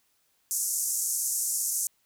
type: band-pass noise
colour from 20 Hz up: pink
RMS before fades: -29 dBFS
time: 0.51-1.87 s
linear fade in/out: 0 ms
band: 6100 to 13000 Hz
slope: 48 dB/octave
effects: white hiss -70 dBFS RMS until 2.05 s